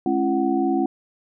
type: tone cluster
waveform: sine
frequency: 213.1 / 275 / 339.3 / 745 Hz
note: G#3 / C#4 / F4 / F#5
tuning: +45 / -14 / -50 / +12 cents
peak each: -27 / -22 / -22 / -26 dBFS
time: 0.06-0.86 s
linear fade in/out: 2 ms
effects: none